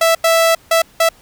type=tone bursts at uneven times; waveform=sawtooth; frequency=659.3 Hz; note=E5; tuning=in tune; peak=-6 dBFS; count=4; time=0.01-0.15 / 0.24-0.55 / 0.71-0.82 / 1-1.09 s; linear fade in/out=5 ms; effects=pink hiss -48 dBFS RMS until 1.21 s